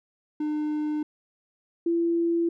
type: tone pair in turn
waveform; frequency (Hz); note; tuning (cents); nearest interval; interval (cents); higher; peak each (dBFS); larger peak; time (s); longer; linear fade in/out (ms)
triangle / sine; 302.1 / 337.7; D4 / E4; +49 / +42; major second; 193; second; -23 / -21; second; 0.4-1.03 / 1.86-2.49; neither; 5
effects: none